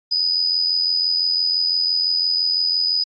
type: tone with amplitude modulation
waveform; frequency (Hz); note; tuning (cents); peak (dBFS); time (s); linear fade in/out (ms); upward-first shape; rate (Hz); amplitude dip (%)
sine; 4978; D#8; 0; -14; 0.11-3.04; 10; sine; 85.9; 55
effects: AAC 48 kbps